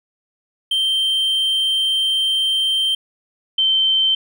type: tone pair in turn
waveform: triangle / sine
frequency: 3136 / 3107 Hz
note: G7 / G7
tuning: 0 / -16 cents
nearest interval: unison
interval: 16 cents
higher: first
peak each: -14 / -13 dBFS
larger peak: second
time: 0.71-2.95 / 3.58-4.15 s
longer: first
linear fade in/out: 5 ms
effects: none